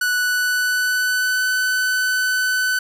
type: tone with pitch glide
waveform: 45% pulse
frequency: 1480 to 1506.7 Hz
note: F#6 to F#6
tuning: 0 to +31 cents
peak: -17 dBFS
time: 0.01-2.79 s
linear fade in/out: 5 ms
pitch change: +31 cents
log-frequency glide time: 0.15-1.46 s
effects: none